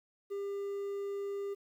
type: tone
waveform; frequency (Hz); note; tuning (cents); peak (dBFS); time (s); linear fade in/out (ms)
triangle; 399.9; G4; +35; -33; 0.3-1.55; 20
effects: 11-bit